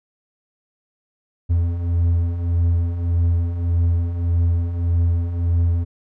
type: beating tone pair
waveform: triangle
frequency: 84.1 / 85.8 Hz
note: E2 / F2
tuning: +35 / -30 cents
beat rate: 1.7 Hz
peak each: -22 / -15 dBFS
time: 1.49-5.85 s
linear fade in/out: 20 ms
effects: none